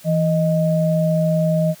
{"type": "tone pair together", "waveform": "sine", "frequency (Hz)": [164.81, 622.2], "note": ["E3", "D#5"], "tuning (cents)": [0, 0], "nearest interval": "octave + major seventh", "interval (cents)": 2300, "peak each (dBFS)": [-16, -19], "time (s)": [0.04, 1.75], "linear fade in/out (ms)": 50, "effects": ["white hiss -45 dBFS RMS until 1.8 s", "high-pass 80 Hz 12 dB/octave"]}